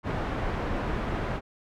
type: low-pass noise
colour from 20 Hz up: pink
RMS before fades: -30 dBFS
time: 0.03-1.41 s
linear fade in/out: 50 ms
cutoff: 1600 Hz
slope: 12 dB/octave
effects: none